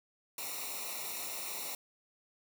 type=noise with comb filter; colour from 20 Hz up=white; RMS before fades=-40 dBFS; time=0.38-1.75 s; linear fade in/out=2 ms; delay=0.62 ms; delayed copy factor=-0.85; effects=none